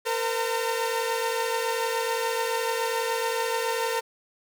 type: tone cluster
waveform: sawtooth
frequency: 458.5 / 508 / 910 Hz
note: A#4 / B4 / A#5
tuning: -29 / +49 / -42 cents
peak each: -24 / -27 / -27 dBFS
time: 0.05-4.01 s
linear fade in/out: 20 ms
effects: none